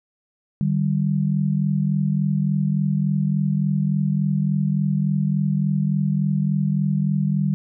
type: tone pair together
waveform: sine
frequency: 150.8 / 194.29 Hz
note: D3 / G3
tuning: +46 / -15 cents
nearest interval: major third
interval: 439 cents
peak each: -20 / -21 dBFS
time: 0.61-7.54 s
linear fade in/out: 0 ms
effects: none